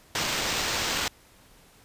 white noise with sample-and-hold, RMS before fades -28 dBFS, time 0.15-1.08 s, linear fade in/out 2 ms, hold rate 11025 Hz, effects pink hiss -56 dBFS RMS until 1.84 s + resampled to 32000 Hz

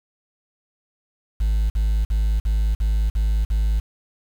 sine tone bursts, 52.9 Hz, G#1, 33 cents sharp, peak -14 dBFS, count 7, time 1.4-3.8 s, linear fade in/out 10 ms, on 300 ms, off 50 ms, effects tanh soft clip ceiling -16 dBFS + 7-bit

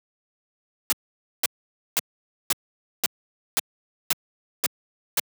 white noise bursts, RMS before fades -21 dBFS, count 9, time 0.9-5.196 s, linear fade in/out 0 ms, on 24 ms, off 510 ms, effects high-pass 150 Hz 12 dB/octave

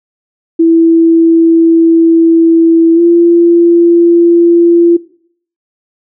sine tone with pitch glide, 330.1 to 341.5 Hz, E4 to F4, +2 to -39 cents, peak -3 dBFS, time 0.59-4.97 s, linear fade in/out 10 ms, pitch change +59 cents, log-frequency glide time 2.95-3 s, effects noise-tail reverb RT60 0.6 s tail -19 dB re dry

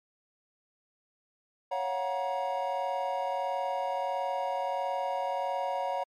triangle chord, Gb major seventh, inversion second, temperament equal with one note detuned, 554.4 / 698.5 / 740 / 948.1 Hz, Db5 / F5 / Gb5 / Bb5, 0 / 0 / 0 / +29 cents, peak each -32 / -36 / -32 / -32 dBFS, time 1.71-6.04 s, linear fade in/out 10 ms, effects MP3 96 kbps

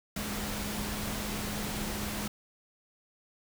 sine tone in noise, 207.7 Hz, G#3, in tune, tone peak -38 dBFS, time 0.16-2.28 s, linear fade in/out 5 ms, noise pink, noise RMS -36 dBFS, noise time 0.16-2.28 s, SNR -5 dB, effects none

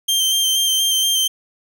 sawtooth tone with vibrato, 3150 Hz, G7, 8 cents sharp, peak -12 dBFS, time 0.08-1.28 s, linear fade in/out 10 ms, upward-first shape square, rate 4.2 Hz, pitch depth 16 cents each way, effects none

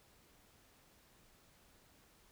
silence, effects pink hiss -67 dBFS RMS until 2.31 s

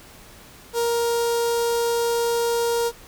sawtooth tone with notch filter, 468.6 Hz, A#4, 9 cents sharp, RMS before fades -22 dBFS, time 0.73-2.92 s, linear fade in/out 50 ms, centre 2100 Hz, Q 0.83, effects pink hiss -46 dBFS RMS until 3.07 s

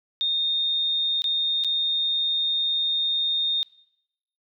sine tone with dropouts, 3669 Hz, A#7, 28 cents flat, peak -21 dBFS, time 0.21-3.63 s, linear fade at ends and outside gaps 0 ms, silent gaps 1.22-1.242 / 1.638-1.646 s, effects noise-tail reverb RT60 0.8 s tail -22 dB re dry

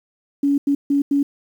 sine tone bursts at uneven times, 282.5 Hz, C#4, 33 cents sharp, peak -14 dBFS, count 4, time 0.43-0.58 / 0.67-0.75 / 0.9-1.02 / 1.11-1.23 s, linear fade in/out 5 ms, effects 8-bit

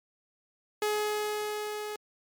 sawtooth tone with level ramp, 421.7 Hz, G#4, 26 cents sharp, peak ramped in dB -22 to -31 dBFS, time 0.82-1.96 s, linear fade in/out 2 ms, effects MP3 96 kbps

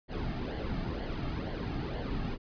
brown noise with flanger, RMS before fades -35 dBFS, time 0.08-2.38 s, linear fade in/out 50 ms, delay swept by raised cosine 0.78 to 2.08 ms, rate 2.1 Hz, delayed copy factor -0.6, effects resampled to 11025 Hz

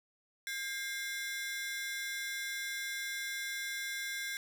sawtooth ring-modulated tone, 1860 Hz, A#6, 4 cents flat, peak -30 dBFS, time 0.47-4.37 s, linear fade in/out 0 ms, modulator 254 Hz, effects 11-bit

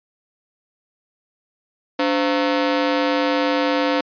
sawtooth ring-modulated tone, 403.3 Hz, G4, 49 cents sharp, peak -10 dBFS, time 1.99-4.01 s, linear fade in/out 5 ms, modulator 113 Hz, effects resampled to 11025 Hz

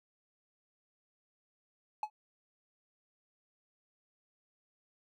triangle tone with exponential decay, 852 Hz, G#5, 44 cents sharp, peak -26 dBFS, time 2.03-2.1 s, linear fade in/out 2 ms, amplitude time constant 15 ms, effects none

